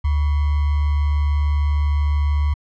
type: tone with sample-and-hold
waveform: sine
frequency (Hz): 73.42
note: D2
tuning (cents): 0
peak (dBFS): -15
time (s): 0.04-2.54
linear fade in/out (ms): 10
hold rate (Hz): 1050
effects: low-pass 3000 Hz 12 dB/octave